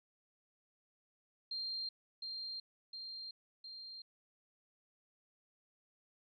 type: tone with echo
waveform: sine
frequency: 4186 Hz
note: C8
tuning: in tune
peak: -38 dBFS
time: 1.51-1.89 s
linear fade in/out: 5 ms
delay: 710 ms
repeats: 3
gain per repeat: -3 dB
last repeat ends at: 4.02 s
effects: none